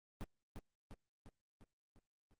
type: noise with echo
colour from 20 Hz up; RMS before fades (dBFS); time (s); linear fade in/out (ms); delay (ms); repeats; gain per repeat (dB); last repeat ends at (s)
brown; -43; 0.21-0.24; 0; 350; 6; -4; 2.34
effects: Opus 24 kbps